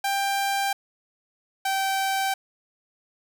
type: tone pair in turn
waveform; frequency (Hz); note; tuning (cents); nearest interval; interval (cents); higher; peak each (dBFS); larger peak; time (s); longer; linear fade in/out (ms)
sawtooth; 791 / 775.6; G5 / G5; +15 / -19; unison; 34; first; -19; neither; 0.04-0.73 / 1.65-2.34; neither; 5
effects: none